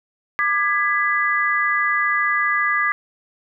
sine chord, G# diminished, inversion second, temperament just, 1196.1 / 1661.2 / 1993.5 Hz, D6 / G#6 / B6, +31 / 0 / +16 cents, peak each -21 dBFS, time 0.39-2.92 s, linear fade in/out 0 ms, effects none

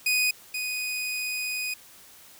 sawtooth tone pair in turn, 2489 / 2489 Hz, D#7 / D#7, 0 / 0 cents, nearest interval unison, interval 0 cents, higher neither, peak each -18 / -25 dBFS, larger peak first, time 0.06-0.31 / 0.54-1.74 s, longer second, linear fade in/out 5 ms, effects white hiss -51 dBFS RMS until 2.39 s

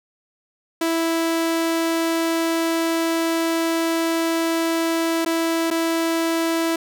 sawtooth tone with dropouts, 329.6 Hz, E4, in tune, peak -15 dBFS, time 0.81-6.76 s, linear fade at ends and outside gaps 5 ms, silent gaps 5.249-5.26 / 5.704-5.71 s, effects none

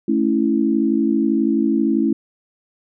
sine chord, A major, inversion none, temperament equal with one note detuned, 219 / 277.2 / 329.6 Hz, A3 / C#4 / E4, -8 / 0 / 0 cents, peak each -19 dBFS, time 0.08-2.13 s, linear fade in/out 5 ms, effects none

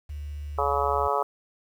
sine tone with vibrato, 73.42 Hz, D2, in tune, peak -32 dBFS, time 0.09-1.08 s, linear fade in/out 10 ms, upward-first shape sine, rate 15 Hz, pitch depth 9 cents each way
harmonic tone, 141.6 Hz, C#3, 37 cents sharp, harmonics 3 / 4 / 5 / 6 / 7 / 8 / 9, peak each -30 / -30 / -30 / -30 / -30 / -30 / -30 dBFS, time 0.58-1.23 s, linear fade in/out 5 ms
effects 9-bit

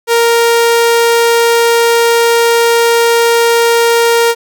sawtooth tone, 466.2 Hz, A#4, in tune, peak -3 dBFS, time 0.07-4.35 s, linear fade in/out 50 ms, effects none

